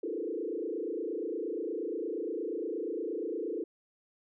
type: tone with frequency modulation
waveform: sine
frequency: 392 Hz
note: G4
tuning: in tune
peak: -32 dBFS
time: 0.03-3.64 s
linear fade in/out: 5 ms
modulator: 28.5 Hz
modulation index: 3
effects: none